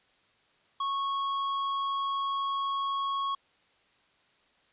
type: tone with hard clipping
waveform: sine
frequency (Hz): 1102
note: C#6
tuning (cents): -11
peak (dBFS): -30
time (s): 0.8-3.35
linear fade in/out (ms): 5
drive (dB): 11
effects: white hiss -66 dBFS RMS until 4.72 s + resampled to 8000 Hz